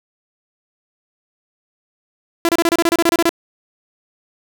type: tone bursts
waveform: sawtooth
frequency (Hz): 337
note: E4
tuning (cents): +38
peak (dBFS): -8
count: 13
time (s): 2.45-3.292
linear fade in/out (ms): 0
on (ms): 38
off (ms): 29
effects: none